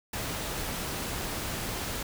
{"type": "noise", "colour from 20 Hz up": "pink", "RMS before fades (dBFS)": -34, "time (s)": [0.13, 2.03], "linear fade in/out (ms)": 5, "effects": []}